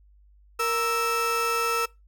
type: tone pair together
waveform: 35% pulse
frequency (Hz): 466.2 / 1318.6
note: A#4 / E6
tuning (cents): 0 / 0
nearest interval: octave + tritone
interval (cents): 1800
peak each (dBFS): -26 / -23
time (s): 0.59-1.86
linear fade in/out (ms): 10
effects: noise-tail reverb RT60 0.2 s tail -21 dB re dry + added 50 Hz sine -53 dBFS peak until 2.07 s